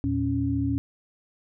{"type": "tone cluster", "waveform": "sine", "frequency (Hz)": [81.3, 115.5, 276.1], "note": ["E2", "A#2", "C#4"], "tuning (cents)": [-23, -16, -7], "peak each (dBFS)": [-30, -28, -25], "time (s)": [0.04, 0.78], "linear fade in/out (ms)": 0, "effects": []}